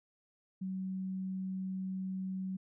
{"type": "tone", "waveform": "sine", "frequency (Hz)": 188.6, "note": "F#3", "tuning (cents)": 33, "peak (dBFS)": -35, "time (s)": [0.61, 2.57], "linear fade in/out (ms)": 10, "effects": []}